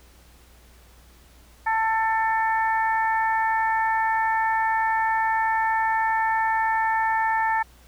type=harmonic tone; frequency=444.6 Hz; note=A4; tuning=18 cents sharp; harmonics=2 / 3 / 4 / 5; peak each=-21 / -33 / -26 / -36 dBFS; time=1.66-7.63 s; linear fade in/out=10 ms; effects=added 60 Hz sine -51 dBFS peak until 7.87 s + pink hiss -55 dBFS RMS until 7.87 s